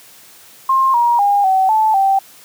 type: tone with pitch steps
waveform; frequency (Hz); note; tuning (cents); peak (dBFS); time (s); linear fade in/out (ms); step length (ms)
sine; 1062 / 949 / 810 / 761 / 872 / 779; C6 / A#5 / G#5 / F#5 / A5 / G5; +25 / +31 / -43 / +48 / -16 / -11; -10; 0.69-2.19; 5; 250
effects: white hiss -43 dBFS RMS until 2.44 s + high-pass 100 Hz 12 dB/octave